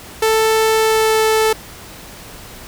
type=tone with pitch glide; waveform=sawtooth; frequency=441.3 to 438.5 Hz; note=A4 to A4; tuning=+5 to -6 cents; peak=-8 dBFS; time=0.22-1.53 s; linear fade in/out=5 ms; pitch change=-11 cents; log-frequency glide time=0.75-1.25 s; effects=pink hiss -36 dBFS RMS until 2.67 s